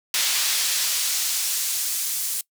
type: noise with high-pass filter sweep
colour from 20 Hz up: brown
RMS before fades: -24 dBFS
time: 0.14-2.41 s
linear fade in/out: 2 ms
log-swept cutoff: 3700 to 8700 Hz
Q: 0.77
effects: noise-tail reverb RT60 0.1 s tail -22 dB re dry